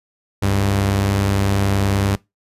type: tone pair together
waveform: sawtooth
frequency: 69.3 / 99.17 Hz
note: C#2 / G2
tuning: 0 / +21 cents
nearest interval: tritone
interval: 621 cents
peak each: -21 / -12 dBFS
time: 0.42-2.16 s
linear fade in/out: 10 ms
effects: noise-tail reverb RT60 0.2 s tail -22 dB re dry + resampled to 32000 Hz